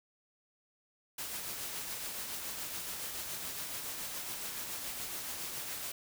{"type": "noise with tremolo", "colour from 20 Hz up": "white", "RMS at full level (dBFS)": -39, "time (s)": [1.18, 5.92], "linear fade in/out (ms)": 5, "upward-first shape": "triangle", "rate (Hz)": 7.1, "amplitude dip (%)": 35, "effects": []}